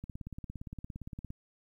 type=click train; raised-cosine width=5 ms; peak=-29 dBFS; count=23; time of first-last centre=0.04-1.304 s; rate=17.4 Hz; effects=11-bit